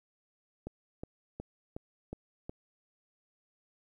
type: click train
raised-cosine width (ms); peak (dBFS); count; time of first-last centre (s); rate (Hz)
2; -26; 6; 0.67-2.495; 2.74
effects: 11-bit